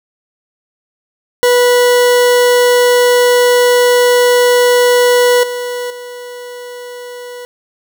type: tone with level steps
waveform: 40% pulse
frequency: 490 Hz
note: B4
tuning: 14 cents flat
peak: -6 / -17 / -25 dBFS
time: 1.43-7.45 s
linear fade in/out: 0 ms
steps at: 5.43 / 5.9 s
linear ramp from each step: 5 ms
effects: none